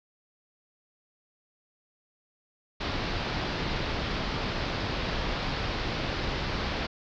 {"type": "low-pass noise", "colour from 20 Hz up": "pink", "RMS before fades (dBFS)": -31, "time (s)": [2.8, 6.87], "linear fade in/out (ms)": 10, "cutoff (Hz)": 5000, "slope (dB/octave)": 48, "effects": []}